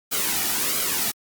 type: noise with flanger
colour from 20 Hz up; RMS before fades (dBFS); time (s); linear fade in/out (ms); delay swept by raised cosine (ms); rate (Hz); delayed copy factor
white; -24; 0.11-1.12; 20; 1.1 to 1.92; 1.5; -0.65
effects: Opus 48 kbps